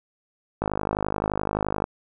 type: click train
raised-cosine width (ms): 1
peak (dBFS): -10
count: 64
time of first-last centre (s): 0.62-1.841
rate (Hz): 51.6
effects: none